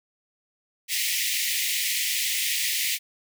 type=high-pass noise; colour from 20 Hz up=pink; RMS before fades=-26 dBFS; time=0.88-2.99 s; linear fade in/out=50 ms; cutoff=1900 Hz; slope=96 dB/octave; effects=none